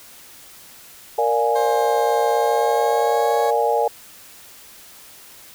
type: chord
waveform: sine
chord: Bb dominant seventh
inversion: none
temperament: equal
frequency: 466.2 / 587.3 / 698.5 / 830.6 Hz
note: Bb4 / D5 / F5 / Ab5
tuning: 0 / 0 / 0 / 0 cents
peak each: -20 / -23 / -24 / -20 dBFS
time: 1.18-3.88 s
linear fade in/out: 5 ms
type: tone with pitch glide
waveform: 20% pulse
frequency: 530 to 553.5 Hz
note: C5 to C#5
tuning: +22 to -3 cents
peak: -22 dBFS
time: 1.55-3.51 s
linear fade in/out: 10 ms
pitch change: +75 cents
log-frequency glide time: 2.31-3.36 s
effects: white hiss -44 dBFS RMS until 5.54 s